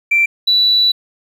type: tone pair in turn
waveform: triangle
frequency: 2349 / 3951 Hz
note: D7 / B7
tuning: 0 / 0 cents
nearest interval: major sixth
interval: 900 cents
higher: second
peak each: -6 dBFS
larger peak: neither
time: 0.11-0.26 / 0.47-0.92 s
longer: second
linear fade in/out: 10 ms
effects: tanh soft clip ceiling -7 dBFS